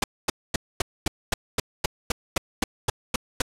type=noise bursts; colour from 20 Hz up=pink; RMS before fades=-22 dBFS; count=14; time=0.02-3.42 s; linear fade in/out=5 ms; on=20 ms; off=240 ms; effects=low-pass 10000 Hz 12 dB/octave